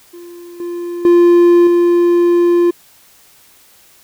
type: tone with level steps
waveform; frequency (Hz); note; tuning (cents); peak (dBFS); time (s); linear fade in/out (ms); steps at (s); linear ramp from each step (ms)
triangle; 347.4; F4; -9; -29 / -18 / -3 / -6; 0.13-2.71; 10; 0.6 / 1.05 / 1.67; 2
effects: white hiss -47 dBFS RMS until 4.03 s